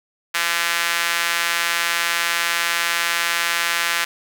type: tone with high-pass filter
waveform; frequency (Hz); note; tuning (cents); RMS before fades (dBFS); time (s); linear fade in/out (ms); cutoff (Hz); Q
sawtooth; 170; F3; -46; -21; 0.34-4.05; 10; 1700; 1.4
effects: none